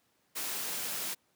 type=noise; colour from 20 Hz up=white; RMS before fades=-36 dBFS; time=0.35-1.15 s; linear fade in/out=20 ms; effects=pink hiss -72 dBFS RMS until 1.35 s + high-pass 150 Hz 12 dB/octave